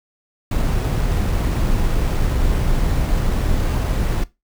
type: noise with sample-and-hold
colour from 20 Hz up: brown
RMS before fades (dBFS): -18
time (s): 0.51-4.24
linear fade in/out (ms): 5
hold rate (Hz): 11025
effects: noise-tail reverb RT60 0.2 s tail -18 dB re dry